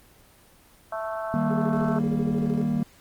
harmonic tone, 220 Hz, A3, in tune, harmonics 3 / 4 / 5 / 6 / 7, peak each -30 / -36 / -36 / -36 / -40 dBFS, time 0.92-1.99 s, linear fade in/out 5 ms
triangle chord, Eb major, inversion none, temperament equal, 155.56 / 196 / 233.1 Hz, Eb3 / G3 / Bb3, 0 / 0 / 0 cents, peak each -26 / -26 / -23 dBFS, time 1.34-2.83 s, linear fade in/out 0 ms
sine tone with tremolo, 415.3 Hz, G#4, in tune, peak -29 dBFS, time 1.5-2.63 s, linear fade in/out 10 ms, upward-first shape square, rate 13 Hz, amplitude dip 80%
effects pink hiss -55 dBFS RMS until 3 s + Opus 24 kbps

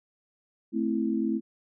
sine chord, A minor, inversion none, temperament equal, 220 / 261.6 / 329.6 Hz, A3 / C4 / E4, 0 / 0 / 0 cents, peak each -28 / -30 / -29 dBFS, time 0.72-1.41 s, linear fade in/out 50 ms, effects none

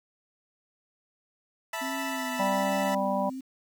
20% pulse chord, E suspended fourth, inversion none, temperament equal with one note detuned, 659.3 / 880 / 981.5 Hz, E5 / A5 / B5, 0 / 0 / -11 cents, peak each -31 dBFS, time 1.73-2.95 s, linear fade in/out 5 ms
sine tone with vibrato, 261.6 Hz, C4, in tune, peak -34 dBFS, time 1.81-3.41 s, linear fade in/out 10 ms, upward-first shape sine, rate 1.3 Hz, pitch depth 59 cents each way
harmonic tone, 196 Hz, G3, in tune, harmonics 1 / 3 / 4 / 5, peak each -31 / -29 / -32 / -31 dBFS, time 2.39-3.3 s, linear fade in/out 10 ms
effects 9-bit

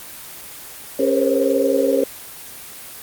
sine tone cluster, 274.7 / 407 / 473 / 522 / 543 Hz, C#4 / G#4 / A#4 / C5 / C#5, -16 / -35 / +25 / -4 / -36 cents, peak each -21 dBFS, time 0.99-2.04 s, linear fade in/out 5 ms, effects white hiss -36 dBFS RMS until 3.02 s + Opus 24 kbps

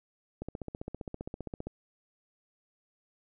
click train, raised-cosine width 2 ms, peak -24 dBFS, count 20, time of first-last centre 0.42-1.67 s, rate 15.2 Hz, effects none

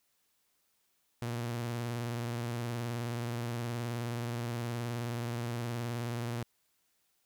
sawtooth tone with vibrato, 118.6 Hz, A#2, 30 cents sharp, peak -30 dBFS, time 1.22-6.43 s, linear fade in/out 0 ms, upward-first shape sine, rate 19 Hz, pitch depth 45 cents each way, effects white hiss -75 dBFS RMS until 7.25 s

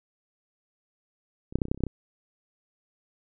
clicks, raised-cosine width 3 ms, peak -28 / -8 / -29 / -11 / -19 / -29 / -9 / -26 / -30 / -21 / -10 / -21 dBFS, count 12, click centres 1.525 / 1.556 / 1.587 / 1.618 / 1.654 / 1.684 / 1.715 / 1.746 / 1.776 / 1.806 / 1.837 / 1.867 s, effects none

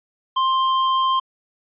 square tone, 1051 Hz, C6, 7 cents sharp, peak -17 dBFS, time 0.36-1.2 s, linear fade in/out 10 ms, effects resampled to 8000 Hz

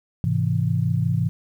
sine chord, Ab augmented, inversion none, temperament equal with one note detuned, 105.4 / 130.81 / 164.81 Hz, Ab2 / C3 / E3, +26 / 0 / 0 cents, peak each -23 dBFS, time 0.24-1.29 s, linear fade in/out 0 ms, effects 9-bit

